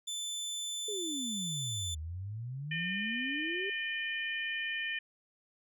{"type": "tone", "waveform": "25% pulse", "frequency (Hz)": 3520, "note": "A7", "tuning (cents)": 0, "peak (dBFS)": -32, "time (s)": [0.07, 1.95], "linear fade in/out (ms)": 10}
{"type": "exponential two-way sweep", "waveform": "sine", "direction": "down then up", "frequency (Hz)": [438.6, 75.5, 406], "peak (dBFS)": -37, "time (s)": [0.88, 3.7], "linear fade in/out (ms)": 5, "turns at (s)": 1.98}
{"type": "harmonic tone", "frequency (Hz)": 605, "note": "D#5", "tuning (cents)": -49, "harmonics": [3, 4, 5], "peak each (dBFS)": [-36, -38, -40], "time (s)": [2.71, 4.99], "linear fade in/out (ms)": 5}
{"effects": []}